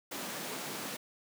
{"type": "high-pass noise", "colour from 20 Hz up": "pink", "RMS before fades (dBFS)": -40, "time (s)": [0.11, 0.97], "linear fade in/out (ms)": 10, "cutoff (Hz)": 180, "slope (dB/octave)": 24, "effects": []}